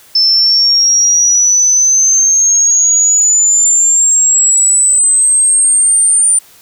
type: exponential sweep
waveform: sine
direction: up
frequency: 5274 to 9150 Hz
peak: -6 dBFS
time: 0.15-6.39 s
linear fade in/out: 5 ms
effects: white hiss -42 dBFS RMS until 6.61 s